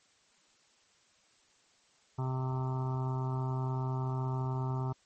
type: harmonic tone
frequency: 129.9 Hz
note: C3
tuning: 12 cents flat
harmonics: 1 / 2 / 3 / 5 / 6 / 7 / 8 / 9 / 10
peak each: -31 / -44 / -43 / -49 / -48 / -43 / -51 / -48 / -52 dBFS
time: 2.18-4.93 s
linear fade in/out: 10 ms
effects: white hiss -67 dBFS RMS until 5.05 s + MP3 32 kbps